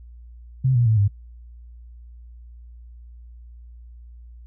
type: tone with pitch steps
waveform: sine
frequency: 131.1 / 120.22 / 110.24 / 101.09 Hz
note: C3 / B2 / A2 / G#2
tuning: +4 / -46 / +4 / -46 cents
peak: -15 dBFS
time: 0.64-1.08 s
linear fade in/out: 10 ms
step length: 110 ms
effects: noise-tail reverb RT60 0.1 s tail -18 dB re dry + added 59 Hz sine -40 dBFS peak until 4.46 s